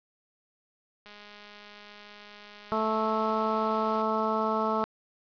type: click train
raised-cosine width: 0.2 ms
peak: -31 dBFS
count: 613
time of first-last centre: 1.06-4.017 s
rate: 207 Hz
type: harmonic tone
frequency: 218.9 Hz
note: A3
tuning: 9 cents flat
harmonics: 1 / 2 / 3 / 4 / 5 / 6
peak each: -32 / -32 / -32 / -32 / -32 / -32 dBFS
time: 2.72-4.84 s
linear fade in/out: 0 ms
effects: resampled to 11025 Hz + 8-bit